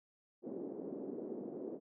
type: band-pass noise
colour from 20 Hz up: white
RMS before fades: -44 dBFS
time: 0.42-1.8 s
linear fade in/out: 50 ms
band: 240 to 410 Hz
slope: 24 dB/octave
effects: none